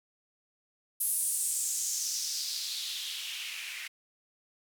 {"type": "noise with band-pass filter sweep", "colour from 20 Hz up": "blue", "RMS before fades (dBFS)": -34, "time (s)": [1, 3.88], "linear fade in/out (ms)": 10, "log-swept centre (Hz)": [11000, 2100], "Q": 3.2, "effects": []}